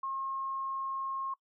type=tone; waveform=sine; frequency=1076 Hz; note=C6; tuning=48 cents sharp; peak=-33 dBFS; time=0.03-1.34 s; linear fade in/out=5 ms; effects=noise-tail reverb RT60 0.1 s tail -22 dB re dry